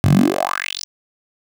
10% pulse tone with high-pass filter sweep, 46.68 Hz, F#1, 16 cents sharp, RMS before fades -17 dBFS, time 0.04-0.84 s, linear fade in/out 0 ms, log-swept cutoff 97 to 5800 Hz, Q 5.9, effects none

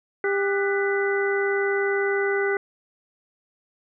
harmonic tone with a mistuned harmonic, 398.2 Hz, G4, 27 cents sharp, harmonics 1 / 2 / 3 / 4 / 5, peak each -22 / -33 / -36 / -28 / -29 dBFS, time 0.24-2.57 s, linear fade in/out 2 ms, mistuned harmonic 4, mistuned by -120 cents, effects none

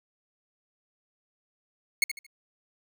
sawtooth tone with echo, 2183 Hz, C#7, 27 cents flat, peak -16 dBFS, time 2.02-2.04 s, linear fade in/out 2 ms, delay 75 ms, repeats 3, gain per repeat -10 dB, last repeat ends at 2.265 s, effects none

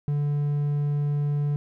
triangle tone, 145.6 Hz, D3, 15 cents flat, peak -20 dBFS, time 0.08-1.56 s, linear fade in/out 0 ms, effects none

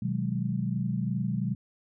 sine chord, G# minor seventh, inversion first, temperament equal with one note detuned, 125.63 / 155.56 / 185 / 207.7 Hz, B2 / D#3 / F#3 / G#3, +30 / 0 / 0 / 0 cents, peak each -31 / -35 / -31 / -33 dBFS, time 0.02-1.55 s, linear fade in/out 5 ms, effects none

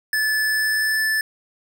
square tone with pitch glide, 1737 to 1750.1 Hz, A6 to A6, -23 to -10 cents, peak -19 dBFS, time 0.13-1.21 s, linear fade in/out 2 ms, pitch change +13 cents, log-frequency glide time 0.41-1.01 s, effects none

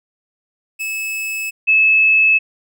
45% pulse / sine tone pair in turn, 2600 / 2600 Hz, E7 / E7, -24 / -24 cents, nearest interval unison, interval 0 cents, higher neither, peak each -21 / -9 dBFS, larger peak second, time 0.79-1.51 / 1.67-2.39 s, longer neither, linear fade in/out 20 ms, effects none

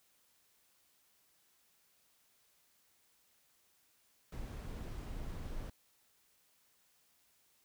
brown noise, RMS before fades -43 dBFS, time 4.32-5.7 s, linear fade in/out 5 ms, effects white hiss -72 dBFS RMS until 7.64 s

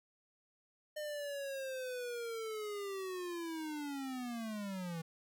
square linear sweep, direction down, 608 to 160.6 Hz, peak -40 dBFS, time 0.96-5.02 s, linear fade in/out 10 ms, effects none

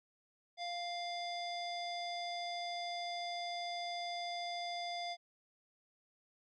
square tone with low-pass filter, 698.5 Hz, F5, in tune, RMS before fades -41 dBFS, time 0.57-5.17 s, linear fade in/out 50 ms, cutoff 4400 Hz, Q 5, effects none

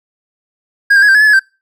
triangle tone with pitch steps, 1633 / 1586 / 1673 / 1573 / 1698 / 1726 / 1696 / 1565 Hz, G#6 / G6 / G#6 / G6 / G#6 / A6 / G#6 / G6, -30 / +20 / +12 / +6 / +38 / -34 / +36 / -3 cents, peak -3 dBFS, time 0.9-1.396 s, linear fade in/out 10 ms, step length 62 ms, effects noise-tail reverb RT60 0.3 s tail -26 dB re dry

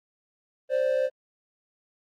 triangle tone pair together, 523.8 / 587.3 Hz, C5 / D5, +2 / 0 cents, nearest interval major second, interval 198 cents, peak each -21 / -25 dBFS, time 0.69-1.1 s, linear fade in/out 50 ms, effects Opus 32 kbps

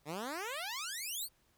10% pulse exponential sweep, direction up, 139.3 to 4699 Hz, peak -30 dBFS, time 0.05-1.29 s, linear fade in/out 50 ms, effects pink hiss -72 dBFS RMS until 1.57 s

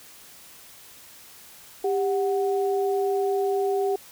sine tone pair together, 396 / 740 Hz, G4 / F#5, +18 / 0 cents, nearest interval major seventh, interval 1082 cents, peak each -22 / -28 dBFS, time 1.84-3.96 s, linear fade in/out 5 ms, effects white hiss -48 dBFS RMS until 4.11 s

